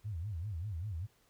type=tone with vibrato; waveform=sine; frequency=93.1 Hz; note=F#2; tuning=11 cents sharp; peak=-36 dBFS; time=0.04-1.07 s; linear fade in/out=20 ms; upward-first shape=sine; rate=5.1 Hz; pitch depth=280 cents each way; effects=pink hiss -70 dBFS RMS until 1.29 s